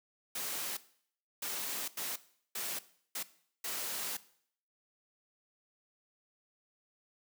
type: noise bursts at uneven times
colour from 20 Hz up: white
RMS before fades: -38 dBFS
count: 6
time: 0.35-0.77 / 1.42-1.88 / 1.97-2.16 / 2.55-2.79 / 3.15-3.23 / 3.64-4.17 s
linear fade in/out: 5 ms
effects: noise-tail reverb RT60 0.6 s tail -17 dB re dry + high-pass 200 Hz 12 dB/octave